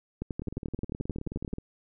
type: two click trains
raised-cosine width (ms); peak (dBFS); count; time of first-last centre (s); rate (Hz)
3; -24 / -19; 23 / 16; 0.42-1.584 / 0.22-1.536; 18.9 / 11.4
effects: none